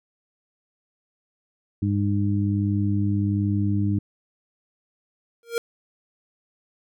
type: harmonic tone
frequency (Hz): 101.3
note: G#2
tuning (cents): -43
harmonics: 1 / 2 / 3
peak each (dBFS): -22 / -25 / -27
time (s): 1.82-3.99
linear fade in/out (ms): 5
type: tone with exponential growth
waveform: square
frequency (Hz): 466.2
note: A#4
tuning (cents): 0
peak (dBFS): -19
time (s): 5.43-5.58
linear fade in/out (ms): 1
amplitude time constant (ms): 31
effects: none